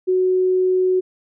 sine tone, 370 Hz, F#4, in tune, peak -14 dBFS, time 0.07-1.01 s, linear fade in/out 20 ms, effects none

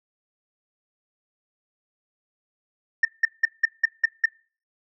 sine tone bursts, 1813 Hz, A#6, 49 cents flat, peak -12 dBFS, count 7, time 3.03-4.257 s, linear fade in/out 5 ms, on 21 ms, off 180 ms, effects noise-tail reverb RT60 0.4 s tail -25 dB re dry + tanh soft clip ceiling -11 dBFS

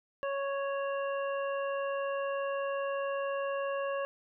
harmonic tone, 554.4 Hz, C#5, in tune, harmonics 1 / 2 / 3 / 5, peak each -32 / -38 / -42 / -46 dBFS, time 0.23-4.05 s, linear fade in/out 0 ms, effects none

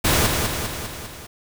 pink noise with echo, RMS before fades -18 dBFS, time 0.04-0.27 s, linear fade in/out 10 ms, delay 200 ms, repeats 5, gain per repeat -4 dB, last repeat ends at 1.27 s, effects none

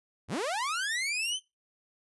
sawtooth linear sweep, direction up, 61.8 to 3136 Hz, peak -26 dBFS, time 0.28-1.4 s, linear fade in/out 50 ms, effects noise-tail reverb RT60 0.2 s tail -19 dB re dry + resampled to 24000 Hz

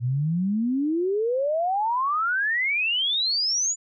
sine exponential sweep, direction up, 116.54 to 7080 Hz, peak -21 dBFS, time 0-3.76 s, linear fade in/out 50 ms, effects none

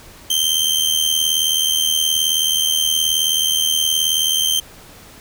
sawtooth tone with amplitude modulation, 3136 Hz, G7, in tune, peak -9 dBFS, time 0.3-4.6 s, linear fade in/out 5 ms, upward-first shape sine, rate 78.9 Hz, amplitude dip 65%, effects pink hiss -42 dBFS RMS until 5.2 s

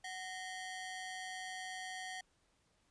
sawtooth ring-modulated tone, 1300 Hz, E6, 24 cents flat, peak -36 dBFS, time 0.04-2.21 s, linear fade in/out 5 ms, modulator 554 Hz, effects pink hiss -75 dBFS RMS until 2.9 s + resampled to 22050 Hz

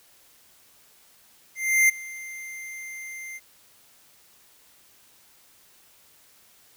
square tone with ADSR envelope, 2093 Hz, C7, in tune, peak -15 dBFS, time 1.55-3.4 s, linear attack 340 ms, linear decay 11 ms, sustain -21 dB, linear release 36 ms, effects white hiss -57 dBFS RMS until 6.76 s

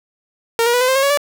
sawtooth tone with pitch steps, 461 / 476.2 / 491.8 / 508 / 524.7 / 541.9 / 559.7 / 578.1 Hz, A#4 / A#4 / B4 / B4 / C5 / C#5 / C#5 / D5, -19 / +37 / -7 / +49 / +5 / -39 / +17 / -27 cents, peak -9 dBFS, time 0.59-1.174 s, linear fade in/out 0 ms, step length 73 ms, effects none

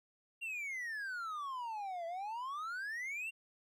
triangle exponential two-way sweep, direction down then up, 2794 to 659.3 to 2794 Hz, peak -37 dBFS, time 0.41-3.31 s, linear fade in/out 20 ms, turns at 2.06 s, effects none

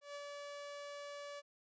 sawtooth tone with ADSR envelope, 575 Hz, D5, 37 cents flat, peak -40 dBFS, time 0.01-1.42 s, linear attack 140 ms, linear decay 40 ms, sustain -2 dB, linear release 34 ms, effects resampled to 16000 Hz

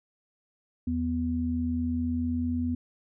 sine tone pair together, 82.39 / 246.9 Hz, E2 / B3, 0 / 0 cents, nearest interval octave + perfect fifth, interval 1900 cents, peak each -31 / -27 dBFS, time 0.87-2.75 s, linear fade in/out 5 ms, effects none

